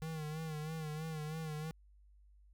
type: tone with vibrato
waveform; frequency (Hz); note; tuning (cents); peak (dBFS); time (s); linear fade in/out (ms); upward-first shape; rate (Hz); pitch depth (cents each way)
square; 156.2; D#3; +7; -40; 0.02-1.71; 0; sine; 3.1; 58
effects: added 50 Hz sine -60 dBFS peak until 2.53 s